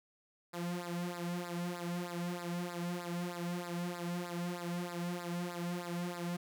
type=tone with flanger; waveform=sawtooth; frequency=174.61 Hz; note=F3; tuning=in tune; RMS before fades=-39 dBFS; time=0.53-6.37 s; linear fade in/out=10 ms; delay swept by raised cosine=0.32 to 2.62 ms; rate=3.2 Hz; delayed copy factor=-0.95; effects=none